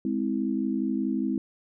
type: chord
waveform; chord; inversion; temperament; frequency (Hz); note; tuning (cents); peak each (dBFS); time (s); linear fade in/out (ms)
sine; Ab augmented; none; just; 207.7 / 259.6 / 324.5; Ab3 / C4 / E4; 0 / -13 / -27; -29 / -28 / -30; 0.05-1.38; 2
effects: none